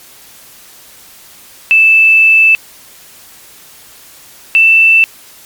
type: tone pair in turn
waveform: sine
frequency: 2637 / 2661 Hz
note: E7 / E7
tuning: 0 / +16 cents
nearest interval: unison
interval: 16 cents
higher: second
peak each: -3 dBFS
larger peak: neither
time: 1.71-2.55 / 4.55-5.04 s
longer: first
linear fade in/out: 0 ms
effects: white hiss -38 dBFS RMS until 5.45 s + MP3 96 kbps